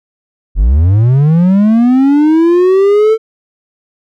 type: linear sweep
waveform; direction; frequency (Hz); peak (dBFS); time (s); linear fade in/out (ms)
triangle; up; 40.74 to 448.3; -3; 0.55-3.18; 50
effects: none